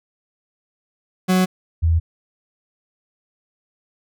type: tone pair in turn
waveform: 40% pulse / sine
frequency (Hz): 184.9 / 82.36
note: F#3 / E2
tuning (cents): -1 / -1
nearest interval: octave + major second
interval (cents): 1400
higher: first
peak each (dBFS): -13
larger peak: neither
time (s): 1.28-1.46 / 1.82-2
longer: neither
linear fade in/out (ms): 20
effects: none